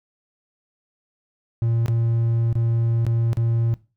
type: tone with dropouts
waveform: triangle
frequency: 115.6 Hz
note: A#2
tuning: 14 cents flat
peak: -16 dBFS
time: 1.62-3.74 s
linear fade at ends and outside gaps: 0 ms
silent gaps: 1.86-1.882 / 2.528-2.554 / 3.052-3.066 / 3.331-3.371 s
effects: noise-tail reverb RT60 0.3 s tail -19 dB re dry